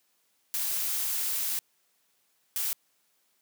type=noise bursts at uneven times; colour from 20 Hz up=blue; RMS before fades=-30 dBFS; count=2; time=0.54-1.59 / 2.56-2.73 s; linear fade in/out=0 ms; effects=white hiss -71 dBFS RMS until 3.41 s + high-pass 150 Hz 12 dB/octave